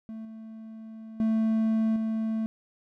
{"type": "tone with level steps", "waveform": "triangle", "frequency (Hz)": 221.5, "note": "A3", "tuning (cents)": 12, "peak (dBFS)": [-34, -38, -20, -24], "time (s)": [0.09, 2.46], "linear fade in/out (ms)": 0, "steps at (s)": [0.25, 1.2, 1.96], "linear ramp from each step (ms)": 2, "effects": []}